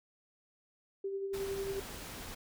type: tone with tremolo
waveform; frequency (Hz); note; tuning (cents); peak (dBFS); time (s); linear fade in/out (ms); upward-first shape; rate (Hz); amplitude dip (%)
sine; 392; G4; 0; -33; 1.04-1.8; 5; sine; 11; 40
type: noise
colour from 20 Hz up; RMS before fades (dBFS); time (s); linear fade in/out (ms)
pink; -45; 1.33-2.35; 10
effects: none